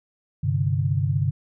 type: chord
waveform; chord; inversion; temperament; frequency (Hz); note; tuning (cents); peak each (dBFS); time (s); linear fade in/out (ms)
sine; G suspended fourth; none; just; 98 / 130.67 / 147; G2 / C3 / D3; 0 / -2 / +2; -24; 0.43-1.31; 10
effects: none

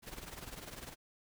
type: noise with tremolo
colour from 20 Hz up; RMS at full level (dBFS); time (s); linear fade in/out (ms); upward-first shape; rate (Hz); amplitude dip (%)
pink; -44; 0.02-0.96; 50; triangle; 20; 80
effects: none

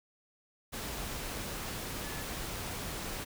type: tone in noise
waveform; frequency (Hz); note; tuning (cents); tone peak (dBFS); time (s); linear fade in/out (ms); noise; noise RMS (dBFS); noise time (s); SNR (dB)
sine; 1724; A6; -36; -48; 2.03-2.25; 20; pink; -39; 0.72-3.25; -12
effects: none

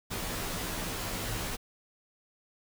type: noise with comb filter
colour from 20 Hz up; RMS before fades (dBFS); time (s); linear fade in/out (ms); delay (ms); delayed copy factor
pink; -35; 0.1-1.57; 20; 14; -0.85
effects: none

